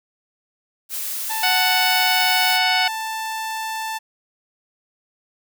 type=noise; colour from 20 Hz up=blue; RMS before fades=-27 dBFS; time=0.89-2.6 s; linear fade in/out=50 ms
type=tone; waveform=sawtooth; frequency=884 Hz; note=A5; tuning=8 cents sharp; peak=-21 dBFS; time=1.29-3.99 s; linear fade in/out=20 ms
type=harmonic tone; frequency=740 Hz; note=F#5; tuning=in tune; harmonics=1 / 2 / 3 / 4 / 5 / 6 / 7; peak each=-22 / -24 / -22 / -24 / -28 / -27 / -26 dBFS; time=1.43-2.88 s; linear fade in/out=5 ms
effects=none